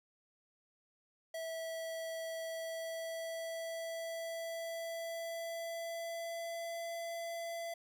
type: tone with pitch glide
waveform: square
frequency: 653 to 673.7 Hz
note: E5 to E5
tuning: -17 to +38 cents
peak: -40 dBFS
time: 1.34-7.74 s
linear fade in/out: 5 ms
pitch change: +55 cents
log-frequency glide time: 2.41-6.86 s
effects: 11-bit